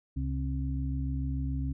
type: harmonic tone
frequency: 67 Hz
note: C2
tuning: 42 cents sharp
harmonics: 1 / 2 / 4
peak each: -31 / -34 / -37 dBFS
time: 0.16-1.73 s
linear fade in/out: 10 ms
effects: none